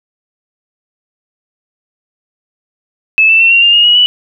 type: tone with pitch steps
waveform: sine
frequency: 2609 / 2656 / 2704 / 2753 / 2803 / 2853 / 2905 / 2957 Hz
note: E7 / E7 / E7 / F7 / F7 / F7 / F#7 / F#7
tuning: -18 / +12 / +43 / -25 / +6 / +36 / -32 / -2 cents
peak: -4 dBFS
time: 3.18-4.06 s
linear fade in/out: 0 ms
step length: 110 ms
effects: none